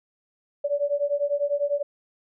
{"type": "beating tone pair", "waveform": "sine", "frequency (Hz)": [570, 580], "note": ["C#5", "D5"], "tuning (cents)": [48, -22], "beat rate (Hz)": 10, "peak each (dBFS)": -25, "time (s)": [0.64, 1.83], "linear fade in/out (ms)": 10, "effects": []}